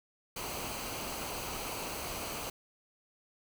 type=noise with comb filter; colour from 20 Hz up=pink; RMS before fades=-39 dBFS; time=0.36-2.5 s; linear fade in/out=5 ms; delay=0.56 ms; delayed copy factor=-0.5; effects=none